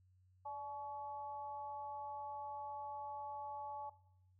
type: tone with amplitude modulation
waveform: sine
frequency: 855 Hz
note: A5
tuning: 50 cents flat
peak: -39 dBFS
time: 0.45-3.9 s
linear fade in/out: 10 ms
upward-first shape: sine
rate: 268 Hz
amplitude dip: 80%
effects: noise-tail reverb RT60 0.7 s tail -17 dB re dry + added 92 Hz sine -67 dBFS peak until 4.39 s